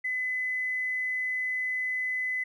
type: tone with tanh clipping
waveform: triangle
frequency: 2015 Hz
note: B6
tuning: 34 cents sharp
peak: -27 dBFS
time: 0.04-2.44 s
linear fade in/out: 10 ms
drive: 2 dB
effects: none